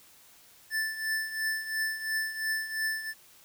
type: tone with tremolo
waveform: square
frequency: 1760 Hz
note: A6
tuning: in tune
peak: -27 dBFS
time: 0.7-3.14 s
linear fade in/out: 50 ms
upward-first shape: triangle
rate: 2.9 Hz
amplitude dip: 75%
effects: white hiss -57 dBFS RMS until 3.44 s